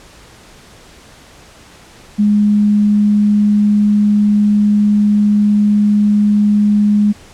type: tone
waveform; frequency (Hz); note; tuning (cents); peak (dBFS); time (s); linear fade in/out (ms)
sine; 207.7; G#3; 0; -8; 2.18-7.13; 20
effects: pink hiss -41 dBFS RMS until 7.33 s + low-pass 9000 Hz 12 dB/octave